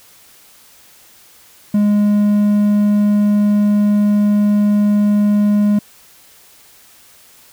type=tone; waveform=triangle; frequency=206.9 Hz; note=G#3; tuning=6 cents flat; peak=-8 dBFS; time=1.74-5.79 s; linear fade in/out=5 ms; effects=white hiss -46 dBFS RMS until 7.52 s